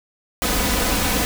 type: noise with comb filter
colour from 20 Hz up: pink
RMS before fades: -20 dBFS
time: 0.42-1.25 s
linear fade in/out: 0 ms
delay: 4 ms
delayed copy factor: +0.55
effects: none